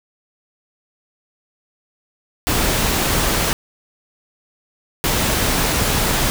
pink noise bursts at uneven times, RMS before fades -18 dBFS, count 2, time 2.47-3.53 / 5.04-6.3 s, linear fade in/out 0 ms, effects none

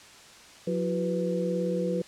sine tone cluster, 179.9 / 338.6 / 376.6 / 495.7 Hz, F#3 / E4 / F#4 / B4, -48 / +46 / +31 / +6 cents, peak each -29 / -35 / -35 / -29 dBFS, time 0.67-2.02 s, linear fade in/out 5 ms, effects white hiss -50 dBFS RMS until 2.07 s + low-pass 7000 Hz 12 dB/octave

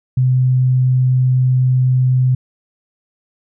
sine tone, 128 Hz, C3, 38 cents flat, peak -10 dBFS, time 0.17-2.35 s, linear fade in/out 5 ms, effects none

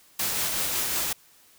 white noise with tremolo, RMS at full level -26 dBFS, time 0.19-1.13 s, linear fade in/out 5 ms, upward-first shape triangle, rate 5.4 Hz, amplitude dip 30%, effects white hiss -57 dBFS RMS until 1.58 s

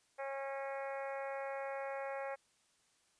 harmonic tone, 273.2 Hz, C#4, 25 cents flat, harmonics 2 / 3 / 4 / 5 / 6 / 7 / 8 / 9, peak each -41 / -45 / -51 / -52 / -52 / -52 / -53 / -58 dBFS, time 0.18-2.36 s, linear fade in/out 20 ms, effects white hiss -73 dBFS RMS until 3.19 s + resampled to 22050 Hz

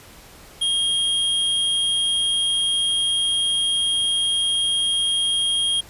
square tone, 3244 Hz, G#7, 41 cents flat, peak -19 dBFS, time 0.61-5.81 s, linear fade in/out 10 ms, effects pink hiss -45 dBFS RMS until 5.89 s + resampled to 32000 Hz

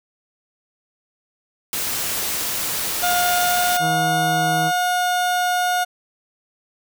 white noise, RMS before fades -24 dBFS, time 1.73-3.77 s, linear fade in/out 0 ms
30% pulse tone with pitch glide, 712 to 719.9 Hz, F5 to F#5, +33 to -48 cents, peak -15 dBFS, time 3.02-5.85 s, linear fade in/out 20 ms, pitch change +19 cents, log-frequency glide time 3.38-4.16 s
harmonic tone, 160 Hz, D#3, 49 cents sharp, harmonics 1 / 2 / 3 / 4 / 5 / 6 / 7 / 8, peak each -24 / -30 / -34 / -36 / -38 / -40 / -41 / -42 dBFS, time 3.79-4.72 s, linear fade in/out 50 ms
effects none

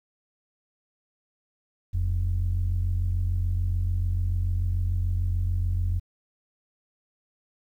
sine tone pair together, 41.86 / 88.7 Hz, E1 / F2, +27 / +27 cents, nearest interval octave + minor second, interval 1300 cents, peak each -25 / -23 dBFS, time 1.93-6 s, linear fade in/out 20 ms, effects tanh soft clip ceiling -18 dBFS + 10-bit

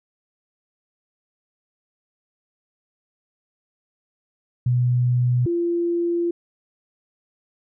sine tone pair in turn, 123.5 / 343.3 Hz, B2 / F4, 0 / -30 cents, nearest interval octave + tritone, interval 1770 cents, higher second, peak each -16 / -19 dBFS, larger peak first, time 4.66-5.46 / 5.46-6.31 s, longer second, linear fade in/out 5 ms, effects none

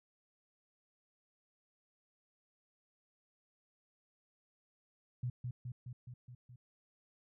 sine tone with echo, 123.47 Hz, B2, in tune, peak -34 dBFS, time 5.23-5.3 s, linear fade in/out 5 ms, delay 210 ms, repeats 6, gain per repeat -3 dB, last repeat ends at 6.56 s, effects none

